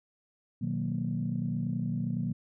sine chord, B major seventh, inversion none, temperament equal, 123.47 / 155.56 / 185 / 233.1 Hz, B2 / D#3 / F#3 / A#3, 0 / 0 / 0 / 0 cents, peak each -34 dBFS, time 0.61-2.33 s, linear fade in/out 10 ms, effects tanh soft clip ceiling -20 dBFS

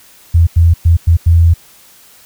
sine tone bursts at uneven times, 83.9 Hz, E2, 31 cents sharp, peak -4 dBFS, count 5, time 0.34-0.47 / 0.56-0.74 / 0.85-0.97 / 1.07-1.17 / 1.26-1.54 s, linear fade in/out 10 ms, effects white hiss -43 dBFS RMS until 2.25 s

